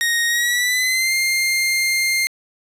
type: tone with pitch glide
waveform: sawtooth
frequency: 1869 to 2110 Hz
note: A#6 to C7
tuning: +4 to +14 cents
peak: -13 dBFS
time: 0.01-2.27 s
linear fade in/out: 0 ms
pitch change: +210 cents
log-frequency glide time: 0.27-1.14 s
effects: resampled to 32000 Hz + 9-bit